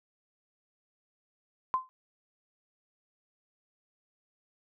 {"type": "tone with exponential decay", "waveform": "sine", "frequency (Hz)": 1035, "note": "C6", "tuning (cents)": -19, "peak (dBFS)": -21, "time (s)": [1.74, 1.89], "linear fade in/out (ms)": 0, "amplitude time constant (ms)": 31, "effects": []}